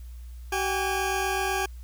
20% pulse tone pair together, 382.2 / 812.4 Hz, G4 / G#5, -44 / -38 cents, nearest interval octave + minor second, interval 1306 cents, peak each -23 dBFS, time 0.52-1.66 s, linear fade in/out 5 ms, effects added 60 Hz sine -38 dBFS peak until 1.83 s + white hiss -60 dBFS RMS until 1.83 s

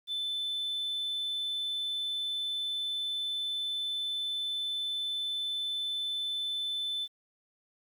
sine tone, 3520 Hz, A7, in tune, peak -29 dBFS, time 0.07-7.08 s, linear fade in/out 50 ms, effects tanh soft clip ceiling -29 dBFS + 10-bit

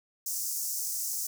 pink high-pass noise, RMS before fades -33 dBFS, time 0.26-1.27 s, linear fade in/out 5 ms, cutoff 5500 Hz, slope 48 dB/octave, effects none

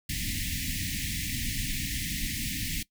pink band-stop noise, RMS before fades -32 dBFS, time 0.09-2.83 s, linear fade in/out 5 ms, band 300 to 1800 Hz, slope 96 dB/octave, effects noise-tail reverb RT60 0.1 s tail -20 dB re dry

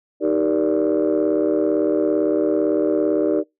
sine chord, Eb major seventh, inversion none, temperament just, 311.1 / 388.9 / 466.7 / 583.4 Hz, Eb4 / G4 / Bb4 / D5, 0 / -14 / +2 / -12 cents, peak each -19 / -20 / -22 / -21 dBFS, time 0.2-3.44 s, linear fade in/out 50 ms, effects noise-tail reverb RT60 0.2 s tail -26 dB re dry + tanh soft clip ceiling -10 dBFS

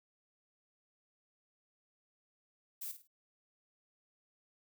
violet noise with echo, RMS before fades -42 dBFS, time 2.81-2.92 s, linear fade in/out 10 ms, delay 52 ms, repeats 3, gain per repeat -10 dB, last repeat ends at 3.076 s, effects none

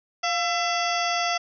harmonic tone with a mistuned harmonic, 671 Hz, E5, 31 cents sharp, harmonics 1 / 2 / 3 / 4 / 5 / 7 / 8 / 9, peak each -26 / -29 / -31 / -32 / -33 / -34 / -35 / -36 dBFS, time 0.23-1.38 s, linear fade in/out 10 ms, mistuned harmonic 1, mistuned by +74 cents, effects none

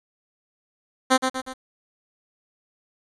10% pulse tone with echo, 260 Hz, C4, 11 cents flat, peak -6 dBFS, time 1.1-1.18 s, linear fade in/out 20 ms, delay 120 ms, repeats 3, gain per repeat -6 dB, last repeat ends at 1.54 s, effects resampled to 24000 Hz + 8-bit

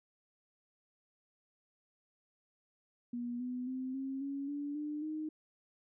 sine tone with pitch steps, 240.9 / 249.7 / 258.8 / 268.2 / 278 / 288.1 / 298.6 / 309.5 Hz, B3 / B3 / C4 / C4 / C#4 / D4 / D4 / D#4, -43 / +19 / -19 / +43 / +5 / -33 / +29 / -9 cents, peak -36 dBFS, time 3.13-5.29 s, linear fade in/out 5 ms, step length 270 ms, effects none

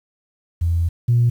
sine tone pair in turn, 84.4 / 119.36 Hz, E2 / A#2, +41 / +41 cents, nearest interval tritone, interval 600 cents, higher second, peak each -15 / -11 dBFS, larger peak second, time 0.61-0.89 / 1.08-1.3 s, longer first, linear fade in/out 10 ms, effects tanh soft clip ceiling -8 dBFS + 8-bit

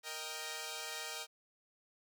5% pulse chord, Eb major, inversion second, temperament equal, 466.2 / 622.3 / 784 Hz, Bb4 / Eb5 / G5, 0 / 0 / 0 cents, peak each -34 dBFS, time 0.03-1.27 s, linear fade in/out 50 ms, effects none

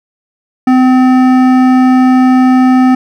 sine tone with hard clipping, 256.2 Hz, C4, 36 cents flat, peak -6 dBFS, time 0.67-2.95 s, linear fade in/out 5 ms, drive 13 dB, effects none

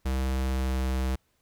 square tone with pitch glide, 65.41 to 65 Hz, C2 to C2, 0 to -11 cents, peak -26 dBFS, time 0.05-1.16 s, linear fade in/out 10 ms, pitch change -11 cents, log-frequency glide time 0.47-0.82 s, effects pink hiss -71 dBFS RMS until 1.41 s

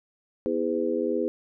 harmonic tone with a mistuned harmonic, 82 Hz, E2, 9 cents flat, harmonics 3 / 4 / 5 / 6, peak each -31 / -29 / -28 / -29 dBFS, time 0.46-1.28 s, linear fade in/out 0 ms, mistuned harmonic 6, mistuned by +50 cents, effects none

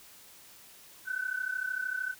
sine tone pair together, 1494.8 / 1528 Hz, F#6 / G6, +17 / -45 cents, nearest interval unison, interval 38 cents, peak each -34 / -34 dBFS, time 1.05-2.15 s, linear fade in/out 50 ms, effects white hiss -54 dBFS RMS until 2.19 s

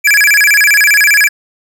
square tone with vibrato, 1975.5 Hz, B6, in tune, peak -6 dBFS, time 0.04-1.29 s, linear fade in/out 20 ms, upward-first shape square, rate 15 Hz, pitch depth 290 cents each way, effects none

